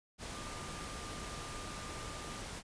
sine tone in noise, 1200 Hz, D6, 37 cents sharp, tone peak -50 dBFS, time 0.31-2.43 s, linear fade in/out 50 ms, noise pink, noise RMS -44 dBFS, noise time 0.18-2.63 s, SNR -9 dB, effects resampled to 22050 Hz

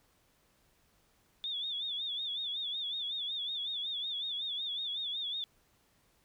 sine tone with vibrato, 3526 Hz, A7, 3 cents sharp, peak -34 dBFS, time 1.44-5.44 s, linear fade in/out 0 ms, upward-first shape sine, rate 5.4 Hz, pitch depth 99 cents each way, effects pink hiss -70 dBFS RMS until 6.24 s

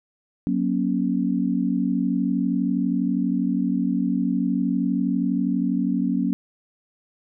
sine chord, F# major, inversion none, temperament equal with one note detuned, 185 / 237.6 / 277.2 Hz, F#3 / A#3 / C#4, 0 / +33 / 0 cents, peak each -24 dBFS, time 0.47-6.33 s, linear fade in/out 0 ms, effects none

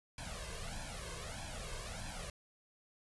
pink noise with flanger, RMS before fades -44 dBFS, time 0.18-2.3 s, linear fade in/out 2 ms, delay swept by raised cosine 1.2 to 1.91 ms, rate 1.6 Hz, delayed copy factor +0.9, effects resampled to 24000 Hz

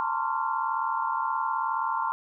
sine tone cluster, 871 / 910 / 1045 / 1127 / 1380 Hz, A5 / A#5 / C6 / C#6 / F6, -18 / -42 / -2 / +28 / -21 cents, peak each -35 / -30 / -29 / -35 / -34 dBFS, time 0-2.12 s, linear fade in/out 0 ms, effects none

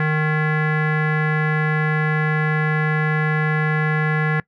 square tone with low-pass filter, 154.2 Hz, D#3, 15 cents flat, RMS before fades -19 dBFS, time 0-4.4 s, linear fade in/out 2 ms, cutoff 1800 Hz, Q 7, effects noise-tail reverb RT60 0.1 s tail -22 dB re dry

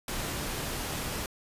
pink noise, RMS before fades -34 dBFS, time 0.08-1.26 s, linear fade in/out 2 ms, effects resampled to 32000 Hz

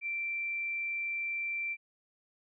sine tone, 2349 Hz, D7, in tune, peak -32 dBFS, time 0.01-1.77 s, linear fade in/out 50 ms, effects none

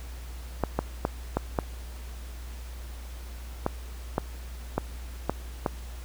clicks, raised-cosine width 1 ms, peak -10 dBFS, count 10, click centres 0.637 / 0.79 / 1.051 / 1.37 / 1.588 / 3.664 / 4.181 / 4.78 / 5.296 / 5.662 s, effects added 60 Hz sine -37 dBFS peak until 6.04 s + pink hiss -49 dBFS RMS until 6.04 s

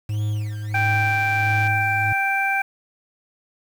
triangle tone with tremolo, 105.9 Hz, G#2, 34 cents sharp, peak -18 dBFS, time 0.09-2.13 s, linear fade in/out 5 ms, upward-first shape sine, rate 1.5 Hz, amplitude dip 55%
harmonic tone, 784 Hz, G5, in tune, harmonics 1 / 2 / 3, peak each -23 / -23 / -23 dBFS, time 0.74-2.62 s, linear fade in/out 5 ms
click train, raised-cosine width 0.2 ms, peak -20 dBFS, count 135, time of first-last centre 0.75-1.674 s, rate 145 Hz
effects 7-bit

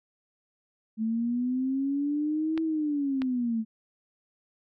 sine linear two-way sweep, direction up then down, 217.5 to 324.4 to 217.5 Hz, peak -25 dBFS, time 0.97-3.65 s, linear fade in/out 50 ms, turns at 2.62 s
clicks, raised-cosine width 0.3 ms, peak -20 dBFS, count 2, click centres 2.577 / 3.219 s
effects none

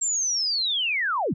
sine linear sweep, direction down, 7500 to 100.2 Hz, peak -22 dBFS, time 0.01-1.34 s, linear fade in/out 10 ms, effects none

